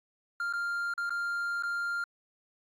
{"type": "tone with dropouts", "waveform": "triangle", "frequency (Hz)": 1396.9, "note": "F6", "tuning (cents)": 0, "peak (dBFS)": -28, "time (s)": [0.4, 2.04], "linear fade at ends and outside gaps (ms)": 2, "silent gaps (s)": [[0.527, 0.535], [0.938, 0.978], [1.095, 1.105], [1.625, 1.634]], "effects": ["AAC 64 kbps"]}